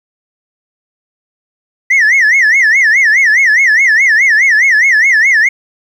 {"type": "tone with vibrato", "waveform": "sine", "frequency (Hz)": 1933, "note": "B6", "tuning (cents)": -38, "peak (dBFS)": -3, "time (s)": [1.9, 5.49], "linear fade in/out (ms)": 10, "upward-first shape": "sine", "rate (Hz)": 4.8, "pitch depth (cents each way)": 220, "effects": ["tanh soft clip ceiling -4 dBFS", "7-bit"]}